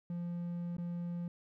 triangle tone with dropouts, 173.3 Hz, F3, 13 cents flat, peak -34 dBFS, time 0.1-1.28 s, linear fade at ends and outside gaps 2 ms, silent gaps 0.768-0.782 s, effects none

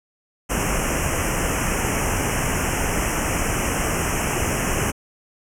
pink band-stop noise, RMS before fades -22 dBFS, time 0.49-4.92 s, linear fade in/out 20 ms, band 3000 to 5500 Hz, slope 96 dB/octave, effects low-pass 11000 Hz 12 dB/octave

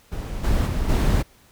brown noise with level steps, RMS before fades -29 / -20 / -24 / -18 dBFS, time 0.11-1.23 s, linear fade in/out 20 ms, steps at 0.43 / 0.66 / 0.88 s, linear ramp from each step 20 ms, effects pink hiss -55 dBFS RMS until 1.51 s

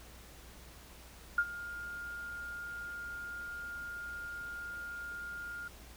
sine tone with ADSR envelope, 1412 Hz, F6, 19 cents sharp, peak -23 dBFS, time 1.38-5.68 s, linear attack 4 ms, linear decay 56 ms, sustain -17 dB, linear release 4 ms, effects added 60 Hz sine -55 dBFS peak until 5.96 s + pink hiss -55 dBFS RMS until 5.96 s

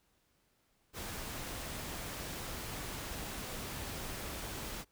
pink noise, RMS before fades -42 dBFS, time 0.93-4.85 s, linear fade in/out 50 ms, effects pink hiss -74 dBFS RMS until 4.91 s

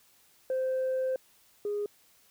sine tone pair in turn, 520 / 412.7 Hz, C5 / G#4, -11 / -11 cents, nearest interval major third, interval 400 cents, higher first, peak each -25 / -28 dBFS, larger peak first, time 0.5-1.16 / 1.65-1.86 s, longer first, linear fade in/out 2 ms, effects tanh soft clip ceiling -25 dBFS + white hiss -63 dBFS RMS until 2.3 s

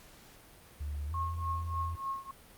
sine tone with pitch glide, 73 to 83.37 Hz, D2 to E2, -10 to +20 cents, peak -34 dBFS, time 0.8-1.96 s, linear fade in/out 10 ms, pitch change +230 cents, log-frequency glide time 1.08-1.13 s
sine tone with tremolo, 1084 Hz, C#6, 39 cents flat, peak -31 dBFS, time 1.14-2.31 s, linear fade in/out 2 ms, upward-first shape triangle, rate 3.4 Hz, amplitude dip 95%
effects pink hiss -56 dBFS RMS until 2.57 s + Opus 48 kbps

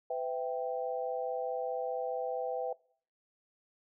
sine chord, E minor, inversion second, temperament equal with one note detuned, 504.3 / 659.3 / 784 Hz, B4 / E5 / G5, +36 / 0 / 0 cents, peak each -35 / -37 / -38 dBFS, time 0.1-2.73 s, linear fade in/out 5 ms, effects noise-tail reverb RT60 0.5 s tail -22 dB re dry

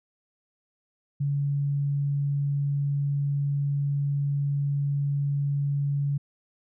sine tone, 141.9 Hz, C#3, 41 cents sharp, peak -23 dBFS, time 1.2-6.18 s, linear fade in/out 10 ms, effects none

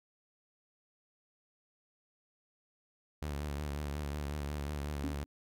sawtooth tone with vibrato, 72.9 Hz, D2, 12 cents flat, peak -32 dBFS, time 3.22-5.24 s, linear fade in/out 0 ms, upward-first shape triangle, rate 5.5 Hz, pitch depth 72 cents each way
sine tone with exponential decay, 277.2 Hz, C#4, in tune, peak -31 dBFS, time 5.04-5.26 s, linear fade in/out 0 ms, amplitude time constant 47 ms
effects none

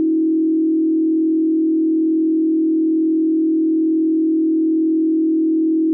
sine tone with frequency modulation, 320.6 Hz, E4, 48 cents flat, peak -13 dBFS, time 0-5.93 s, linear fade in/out 0 ms, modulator 41.1 Hz, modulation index 0.41, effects none

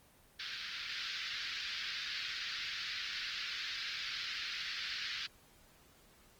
white band-pass noise, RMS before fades -41 dBFS, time 0.39-5.27 s, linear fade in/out 10 ms, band 1400 to 4900 Hz, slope 48 dB/octave, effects pink hiss -64 dBFS RMS until 6.39 s + Opus 24 kbps

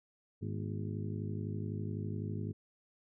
harmonic tone with a mistuned harmonic, 51.91 Hz, G#1, in tune, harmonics 2 / 3 / 4 / 5 / 6 / 7 / 8, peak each -38 / -42 / -44 / -46 / -48 / -49 / -50 dBFS, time 0.41-2.53 s, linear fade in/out 20 ms, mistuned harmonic 5, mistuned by -110 cents, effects none

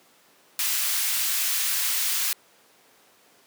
white high-pass noise, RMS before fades -25 dBFS, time 0.59-2.33 s, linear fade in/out 2 ms, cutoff 1500 Hz, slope 12 dB/octave, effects pink hiss -57 dBFS RMS until 3.46 s + high-pass 300 Hz 12 dB/octave

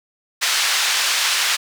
white band-pass noise, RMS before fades -19 dBFS, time 0.41-1.57 s, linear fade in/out 20 ms, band 1200 to 5100 Hz, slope 12 dB/octave, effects none

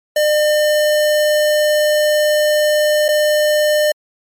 square tone with dropouts, 603 Hz, D5, 46 cents sharp, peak -12 dBFS, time 0.16-3.92 s, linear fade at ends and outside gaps 5 ms, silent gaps 3.083-3.087 s, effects MP3 64 kbps

